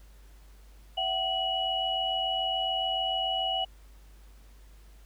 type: tone cluster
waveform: sine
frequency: 668 / 755 / 2926 Hz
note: E5 / F#5 / F#7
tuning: +23 / +35 / -20 cents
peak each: -35 / -31 / -29 dBFS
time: 0.97-3.65 s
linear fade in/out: 10 ms
effects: added 50 Hz sine -50 dBFS peak until 5.05 s + pink hiss -62 dBFS RMS until 5.05 s